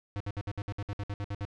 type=tone bursts; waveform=square; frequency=101.7 Hz; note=G#2; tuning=36 cents flat; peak=-33 dBFS; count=13; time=0.16-1.451 s; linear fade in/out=0 ms; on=43 ms; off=61 ms; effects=low-pass 4000 Hz 12 dB/octave